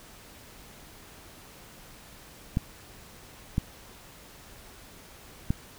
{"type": "clicks", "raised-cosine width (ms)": 5, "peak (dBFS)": -12, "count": 3, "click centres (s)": [2.571, 3.581, 5.505], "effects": ["pink hiss -50 dBFS RMS until 5.78 s"]}